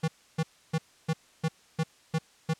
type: tone bursts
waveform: square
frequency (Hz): 160.3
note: E3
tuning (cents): -48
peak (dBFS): -25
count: 8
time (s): 0.03-2.538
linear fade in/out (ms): 10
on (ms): 51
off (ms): 300
effects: white hiss -60 dBFS RMS until 2.59 s + low-pass 8000 Hz 12 dB/octave